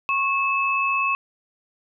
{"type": "tone pair together", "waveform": "sine", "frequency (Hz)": [1096, 2604], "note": ["C#6", "E7"], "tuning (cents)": [-20, -22], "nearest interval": "octave + minor third", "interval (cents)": 1498, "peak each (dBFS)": -22, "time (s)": [0.09, 1.15], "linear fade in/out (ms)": 0, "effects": []}